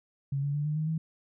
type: tone with pitch steps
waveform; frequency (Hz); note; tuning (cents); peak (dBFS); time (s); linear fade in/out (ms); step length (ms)
sine; 138.59 / 142.65 / 146.83 / 151.13 / 155.56 / 160.12; C#3 / C#3 / D3 / D3 / D#3 / D#3; 0 / +50 / 0 / +50 / 0 / +50; -27; 0.32-0.98; 5; 110
effects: none